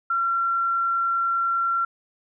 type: tone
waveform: sine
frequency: 1365 Hz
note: F6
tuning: 40 cents flat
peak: -20 dBFS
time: 0.1-1.85 s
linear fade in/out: 5 ms
effects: none